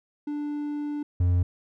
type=tone pair in turn; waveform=triangle; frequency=294.1 / 88.81 Hz; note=D4 / F2; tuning=+3 / +30 cents; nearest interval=octave + major sixth; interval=2073 cents; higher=first; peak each=-26 / -17 dBFS; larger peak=second; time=0.27-1.03 / 1.2-1.43 s; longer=first; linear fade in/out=5 ms; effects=none